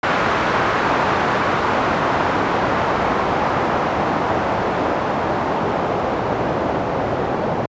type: noise with low-pass filter sweep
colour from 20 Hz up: white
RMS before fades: -19 dBFS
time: 0.03-7.66 s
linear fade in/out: 5 ms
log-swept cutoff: 1300 to 680 Hz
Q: 1.1
effects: high-pass 80 Hz 12 dB/octave + resampled to 16000 Hz